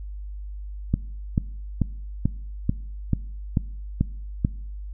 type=click train; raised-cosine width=5 ms; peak=-7 dBFS; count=9; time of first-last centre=0.94-4.449 s; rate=2.28 Hz; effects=noise-tail reverb RT60 0.7 s tail -22 dB re dry + added 50 Hz sine -32 dBFS peak until 4.93 s